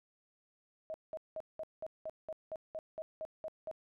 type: tone bursts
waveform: sine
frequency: 633 Hz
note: D#5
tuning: 30 cents sharp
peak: -38 dBFS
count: 13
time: 0.9-3.713 s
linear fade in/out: 0 ms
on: 41 ms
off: 190 ms
effects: none